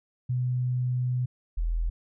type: tone pair in turn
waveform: sine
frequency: 125.3 / 41.56 Hz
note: B2 / E1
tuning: +25 / +15 cents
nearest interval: octave + perfect fifth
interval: 1910 cents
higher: first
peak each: -24 dBFS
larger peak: neither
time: 0.29-1.26 / 1.57-1.9 s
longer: first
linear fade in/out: 10 ms
effects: none